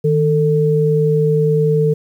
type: tone pair together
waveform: sine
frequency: 155.56 / 445.1 Hz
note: D#3 / A4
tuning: 0 / +20 cents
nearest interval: octave + tritone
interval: 1820 cents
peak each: -14 dBFS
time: 0.04-1.94 s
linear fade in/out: 10 ms
effects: 8-bit